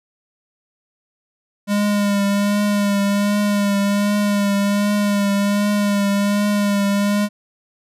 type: tone with vibrato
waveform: square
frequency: 203.2 Hz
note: G#3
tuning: 38 cents flat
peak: -16 dBFS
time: 1.67-7.29 s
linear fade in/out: 50 ms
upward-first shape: triangle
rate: 1.3 Hz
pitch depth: 31 cents each way
effects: resampled to 32000 Hz